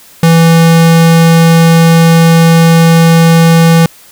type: tone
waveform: square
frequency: 165.4 Hz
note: E3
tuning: 6 cents sharp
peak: -3 dBFS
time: 0.23-3.86 s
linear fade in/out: 2 ms
effects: white hiss -38 dBFS RMS until 4.11 s